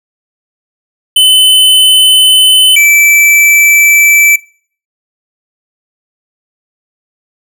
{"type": "tone pair in turn", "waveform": "square", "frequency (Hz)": [3033, 2320], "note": ["F#7", "D7"], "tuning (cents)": [42, -22], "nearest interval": "perfect fourth", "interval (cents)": 464, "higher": "first", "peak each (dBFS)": -3, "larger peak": "neither", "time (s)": [[1.16, 2.76], [2.76, 4.36]], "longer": "neither", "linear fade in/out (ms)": 5, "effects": ["noise-tail reverb RT60 0.5 s tail -23 dB re dry"]}